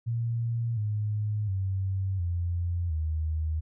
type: tone with pitch steps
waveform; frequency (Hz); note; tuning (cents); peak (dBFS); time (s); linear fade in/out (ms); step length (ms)
sine; 116.5 / 105.6 / 95.73 / 86.77 / 78.66; A#2 / G#2 / G2 / F2 / D#2; -1 / +29 / -41 / -11 / +19; -26; 0.06-3.61; 20; 710
effects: none